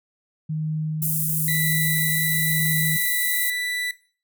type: tone with tremolo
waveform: sine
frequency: 155.56 Hz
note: D#3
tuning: in tune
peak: -22 dBFS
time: 0.49-2.97 s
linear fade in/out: 10 ms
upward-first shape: sine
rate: 1 Hz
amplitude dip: 35%
type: high-pass noise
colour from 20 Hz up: pink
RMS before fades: -25 dBFS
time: 1.02-3.5 s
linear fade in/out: 2 ms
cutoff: 10000 Hz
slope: 24 dB/octave
type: tone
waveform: 30% pulse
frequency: 1975.5 Hz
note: B6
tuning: in tune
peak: -22 dBFS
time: 1.48-3.91 s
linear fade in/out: 2 ms
effects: noise-tail reverb RT60 0.4 s tail -17 dB re dry